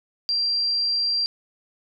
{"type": "tone", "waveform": "sine", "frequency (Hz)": 4732, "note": "D8", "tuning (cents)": 12, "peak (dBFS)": -20, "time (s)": [0.29, 1.26], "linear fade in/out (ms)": 0, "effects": []}